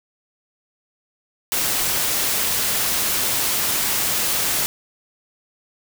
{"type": "noise", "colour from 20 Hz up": "white", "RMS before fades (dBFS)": -21, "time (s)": [1.52, 4.66], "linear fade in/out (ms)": 0, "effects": []}